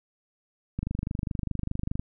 click train, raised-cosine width 5 ms, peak -17 dBFS, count 31, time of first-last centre 0.79-1.995 s, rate 24.9 Hz, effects none

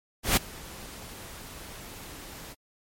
pink noise with ADSR envelope, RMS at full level -20 dBFS, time 0.23-2.55 s, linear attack 140 ms, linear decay 6 ms, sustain -23 dB, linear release 31 ms, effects MP3 64 kbps

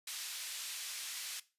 pink band-pass noise, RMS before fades -43 dBFS, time 0.07-1.4 s, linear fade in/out 5 ms, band 2800 to 13000 Hz, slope 12 dB/octave, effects noise-tail reverb RT60 0.3 s tail -17 dB re dry + resampled to 32000 Hz

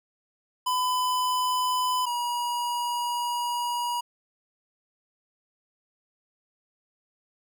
square tone pair in turn, 1005 / 961.6 Hz, B5 / B5, +30 / -46 cents, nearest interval minor second, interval 76 cents, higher first, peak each -24 / -27 dBFS, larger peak first, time 0.66-2.06 / 2.06-4.01 s, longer second, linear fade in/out 10 ms, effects none

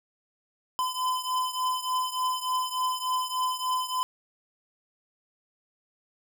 square beating tone pair, 1016 / 1019.4 Hz, B5 / C6, +49 / -45 cents, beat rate 3.4 Hz, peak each -29 / -32 dBFS, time 0.79-4.03 s, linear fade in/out 0 ms, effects none

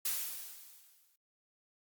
blue noise with exponential decay, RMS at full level -32 dBFS, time 0.05-1.16 s, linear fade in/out 5 ms, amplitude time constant 240 ms, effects Opus 48 kbps

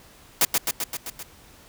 white noise with echo, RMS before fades -18 dBFS, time 0.41-0.45 s, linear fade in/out 2 ms, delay 130 ms, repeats 6, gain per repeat -3 dB, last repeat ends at 1.23 s, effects pink hiss -51 dBFS RMS until 1.68 s

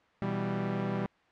sawtooth chord, E minor, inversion second, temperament equal, 123.47 / 164.81 / 196 Hz, B2 / E3 / G3, 0 / 0 / 0 cents, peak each -32 / -33 / -28 dBFS, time 0.22-1.06 s, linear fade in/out 0 ms, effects white hiss -64 dBFS RMS until 1.31 s + low-pass 2000 Hz 12 dB/octave

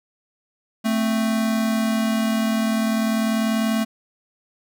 square tone pair together, 221.3 / 261.6 Hz, A3 / C4, +10 / 0 cents, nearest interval minor third, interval 290 cents, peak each -20 / -28 dBFS, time 0.84-3.85 s, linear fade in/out 20 ms, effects none

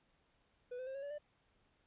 triangle tone with pitch steps, 493.8 / 512.1 / 531.1 / 550.8 / 571.2 / 592.3 Hz, B4 / C5 / C5 / C#5 / D5 / D5, 0 / -37 / +26 / -11 / -48 / +15 cents, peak -40 dBFS, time 0.71-1.184 s, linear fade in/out 10 ms, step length 79 ms, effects pink hiss -75 dBFS RMS until 1.86 s + resampled to 8000 Hz

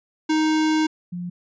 square / sine tone pair in turn, 312 / 176.68 Hz, D#4 / F3, +5 / +20 cents, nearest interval minor seventh, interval 985 cents, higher first, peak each -18 / -27 dBFS, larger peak first, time 0.29-0.87 / 1.12-1.3 s, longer first, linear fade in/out 10 ms, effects resampled to 16000 Hz

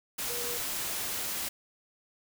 sine tone in noise, 480 Hz, B4, 49 cents flat, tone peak -39 dBFS, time 0.29-0.58 s, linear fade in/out 10 ms, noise white, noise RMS -34 dBFS, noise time 0.18-1.49 s, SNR -8 dB, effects none

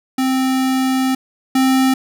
square tone pair in turn, 261.6 / 262.7 Hz, C4 / C4, 0 / +7 cents, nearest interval unison, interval 7 cents, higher second, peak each -15 / -12 dBFS, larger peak second, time 0.18-1.15 / 1.55-1.94 s, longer first, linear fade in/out 5 ms, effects none

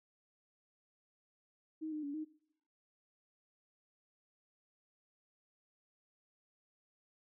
sine tone with pitch steps, 314.7 / 304.6 / 285 / 310.5 Hz, D#4 / D#4 / C#4 / D#4, +20 / -37 / +48 / -3 cents, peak -38 dBFS, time 1.81-2.25 s, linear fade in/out 20 ms, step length 110 ms, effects noise-tail reverb RT60 0.8 s tail -23 dB re dry

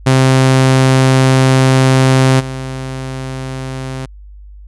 sawtooth tone with level steps, 131.5 Hz, C3, 9 cents sharp, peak -3 / -17 dBFS, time 0.06-4.06 s, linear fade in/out 10 ms, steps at 2.39 s, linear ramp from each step 20 ms, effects added 50 Hz sine -32 dBFS peak until 4.67 s + resampled to 24000 Hz

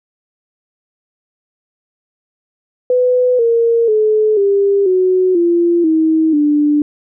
sine tone with pitch steps, 499.8 / 463.6 / 430.1 / 399 / 370.1 / 343.4 / 318.5 / 295.5 Hz, B4 / A#4 / A4 / G4 / F#4 / F4 / D#4 / D4, +21 / -10 / -39 / +31 / 0 / -29 / +41 / +11 cents, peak -9 dBFS, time 2.9-6.82 s, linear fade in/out 2 ms, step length 490 ms, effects none

